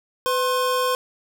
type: tone pair together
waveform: square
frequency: 502 / 1063.7 Hz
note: B4 / C6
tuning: +28 / +28 cents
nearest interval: octave + minor second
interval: 1300 cents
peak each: -23 dBFS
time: 0.26-0.95 s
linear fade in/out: 0 ms
effects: none